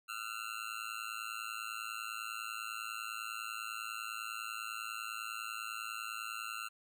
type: tone with amplitude modulation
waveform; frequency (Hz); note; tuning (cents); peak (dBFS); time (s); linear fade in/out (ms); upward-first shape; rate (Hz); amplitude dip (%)
25% pulse; 1361; F6; -45; -32; 0.08-6.69; 20; sine; 110; 100
effects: none